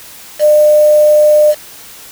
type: tone with quantisation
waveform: sine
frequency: 602 Hz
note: D5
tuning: 43 cents sharp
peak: -4 dBFS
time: 0.39-1.55 s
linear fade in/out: 50 ms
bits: 4
effects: white hiss -34 dBFS RMS until 2.11 s